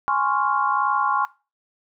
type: chord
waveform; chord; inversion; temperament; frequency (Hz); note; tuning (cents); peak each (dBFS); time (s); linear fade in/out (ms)
sine; Db major seventh; second; equal; 830.6 / 1046.5 / 1108.7 / 1396.9; Ab5 / C6 / Db6 / F6; 0 / 0 / 0 / 0; -24 / -24 / -22 / -27; 0.08-1.25; 0
effects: noise-tail reverb RT60 0.3 s tail -20 dB re dry